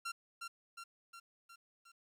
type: tone with echo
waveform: sawtooth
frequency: 1370 Hz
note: F6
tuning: 34 cents flat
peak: -35 dBFS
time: 0.05-0.12 s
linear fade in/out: 10 ms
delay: 360 ms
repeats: 5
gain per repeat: -4 dB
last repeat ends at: 1.92 s
effects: low-pass 12000 Hz 12 dB/octave + 12-bit